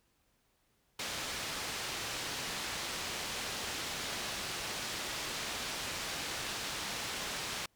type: low-pass noise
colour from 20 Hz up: white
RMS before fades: -39 dBFS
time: 0.99-7.66 s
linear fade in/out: 5 ms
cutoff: 5200 Hz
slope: 12 dB/octave
effects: pink hiss -74 dBFS RMS until 7.75 s